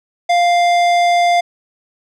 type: tone with tanh clipping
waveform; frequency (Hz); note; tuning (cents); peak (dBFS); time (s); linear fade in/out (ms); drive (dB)
sine; 698.5; F5; 0; -12; 0.29-1.41; 10; 16
effects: none